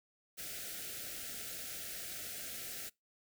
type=band-stop noise; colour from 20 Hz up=white; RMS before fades=-44 dBFS; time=0.37-2.9 s; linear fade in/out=20 ms; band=760 to 1300 Hz; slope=96 dB/octave; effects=noise-tail reverb RT60 0.2 s tail -24 dB re dry